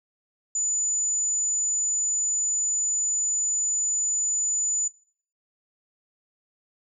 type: tone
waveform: sine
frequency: 6990 Hz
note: A8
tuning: 12 cents flat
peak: -23 dBFS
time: 0.55-4.88 s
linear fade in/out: 5 ms
effects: noise-tail reverb RT60 0.5 s tail -20 dB re dry